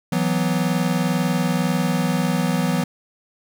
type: chord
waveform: square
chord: E suspended second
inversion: none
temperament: equal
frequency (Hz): 164.81 / 185 / 246.9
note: E3 / F#3 / B3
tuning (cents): 0 / 0 / 0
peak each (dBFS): -23 / -23 / -25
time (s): 0.12-2.84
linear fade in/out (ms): 5
effects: none